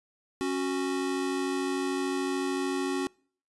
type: tone pair together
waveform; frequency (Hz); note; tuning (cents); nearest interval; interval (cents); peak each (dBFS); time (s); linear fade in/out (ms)
square; 275.4 / 368.9; C#4 / F#4; -11 / -5; perfect fourth; 506; -31 / -31; 0.41-3.07; 0
effects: noise-tail reverb RT60 0.5 s tail -26 dB re dry + resampled to 24000 Hz